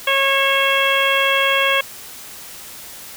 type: harmonic tone with a mistuned harmonic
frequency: 547 Hz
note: C#5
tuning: 23 cents flat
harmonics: 1 / 2 / 3 / 4 / 5 / 6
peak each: -21 / -21 / -21 / -21 / -21 / -21 dBFS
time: 0.07-1.81 s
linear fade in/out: 5 ms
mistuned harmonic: 5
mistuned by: -23 cents
effects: white hiss -36 dBFS RMS until 3.16 s